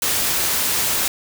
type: noise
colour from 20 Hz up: white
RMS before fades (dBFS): -20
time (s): 0.02-1.08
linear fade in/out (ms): 2
effects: none